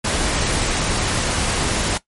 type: noise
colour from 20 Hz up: pink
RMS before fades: -20 dBFS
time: 0.04-1.98 s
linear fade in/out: 10 ms
effects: noise-tail reverb RT60 0.1 s tail -17 dB re dry + MP3 48 kbps